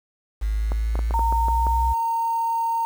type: exponential sweep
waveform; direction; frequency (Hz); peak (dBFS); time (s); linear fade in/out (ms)
sine; up; 51.91 to 63.6; -20; 0.41-1.94; 20
type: clicks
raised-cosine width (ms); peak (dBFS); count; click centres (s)
1; -16; 8; 0.719 / 0.955 / 0.991 / 1.109 / 1.193 / 1.325 / 1.484 / 1.668
type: tone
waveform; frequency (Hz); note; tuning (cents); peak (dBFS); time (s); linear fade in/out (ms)
sine; 918; A#5; -27; -20; 1.14-2.85; 0
effects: 7-bit